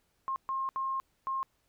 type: tone bursts at uneven times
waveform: sine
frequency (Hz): 1068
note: C6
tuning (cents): +35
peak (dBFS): -30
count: 4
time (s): 0.28-0.36 / 0.49-0.69 / 0.76-1 / 1.27-1.43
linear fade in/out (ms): 0
effects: pink hiss -74 dBFS RMS until 1.68 s